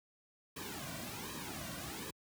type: noise with flanger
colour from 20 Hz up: pink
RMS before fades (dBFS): -44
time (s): 0.56-2.11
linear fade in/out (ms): 10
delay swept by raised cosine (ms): 1.4 to 2.37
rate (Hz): 1.3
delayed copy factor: -0.8
effects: high-pass 60 Hz 12 dB/octave